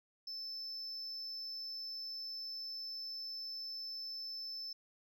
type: tone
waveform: sine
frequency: 5274 Hz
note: E8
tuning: in tune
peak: -39 dBFS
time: 0.27-4.73 s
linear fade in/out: 5 ms
effects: tanh soft clip ceiling -40 dBFS